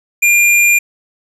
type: tone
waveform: square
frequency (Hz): 2400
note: D7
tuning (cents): +37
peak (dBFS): -8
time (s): 0.22-0.79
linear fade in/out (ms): 10
effects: resampled to 32000 Hz + 8-bit